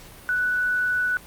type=tone with frequency modulation; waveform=sine; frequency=1483 Hz; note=F#6; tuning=4 cents sharp; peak=-20 dBFS; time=0.29-1.17 s; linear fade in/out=0 ms; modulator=21 Hz; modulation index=0.27; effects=pink hiss -45 dBFS RMS until 1.26 s + Opus 48 kbps